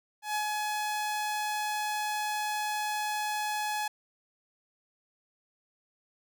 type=tone with ADSR envelope; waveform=sawtooth; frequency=845 Hz; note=G#5; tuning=30 cents sharp; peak=-24 dBFS; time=0.22-3.88 s; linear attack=130 ms; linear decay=91 ms; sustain=-2 dB; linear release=6 ms; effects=none